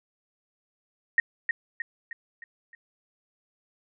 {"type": "tone with echo", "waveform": "sine", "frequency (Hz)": 1864.7, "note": "A#6", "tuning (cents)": 0, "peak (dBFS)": -16, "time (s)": [1.18, 1.2], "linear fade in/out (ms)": 2, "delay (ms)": 310, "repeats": 5, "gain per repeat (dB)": -6, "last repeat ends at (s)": 2.75, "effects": []}